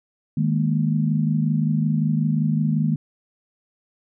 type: chord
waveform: sine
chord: D# suspended fourth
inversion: none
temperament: equal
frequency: 155.56 / 207.7 / 233.1 Hz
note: D#3 / G#3 / A#3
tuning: 0 / 0 / 0 cents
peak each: -20 / -24 / -24 dBFS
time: 0.37-2.96 s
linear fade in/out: 5 ms
effects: none